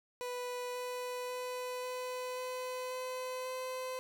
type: tone with pitch steps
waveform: 30% pulse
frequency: 493.9 / 497 / 500.2 / 503.4 / 506.6 / 509.8 / 513.1 Hz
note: B4 / B4 / B4 / B4 / B4 / C5 / C5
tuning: 0 / +11 / +22 / +33 / +44 / -45 / -34 cents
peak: -35 dBFS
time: 0.21-3.99 s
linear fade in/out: 0 ms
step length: 540 ms
effects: none